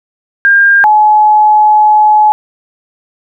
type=tone pair in turn; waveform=sine; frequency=1605 / 850.2 Hz; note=G6 / G#5; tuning=+40 / +40 cents; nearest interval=major seventh; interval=1100 cents; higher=first; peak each=-3 dBFS; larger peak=neither; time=0.45-0.84 / 0.84-2.32 s; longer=second; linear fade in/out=0 ms; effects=none